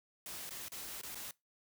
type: noise with dropouts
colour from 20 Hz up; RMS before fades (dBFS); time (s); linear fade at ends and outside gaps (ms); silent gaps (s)
white; -45; 0.26-1.31; 2; 0.494-0.507 / 0.684-0.719 / 1.014-1.033 / 1.147-1.154
effects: noise-tail reverb RT60 0.2 s tail -22 dB re dry